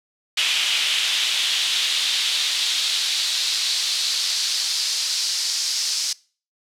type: noise with high-pass filter sweep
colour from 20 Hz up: brown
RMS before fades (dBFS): -22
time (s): 0.37-6.13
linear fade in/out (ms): 5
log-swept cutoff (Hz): 3000 to 5100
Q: 2.6
effects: noise-tail reverb RT60 0.4 s tail -23 dB re dry + low-pass 10000 Hz 12 dB/octave